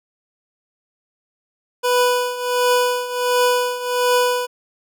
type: tone with tremolo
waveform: 25% pulse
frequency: 493.9 Hz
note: B4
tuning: in tune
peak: -9 dBFS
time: 1.83-4.47 s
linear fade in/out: 20 ms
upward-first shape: triangle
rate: 1.4 Hz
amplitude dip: 80%
effects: none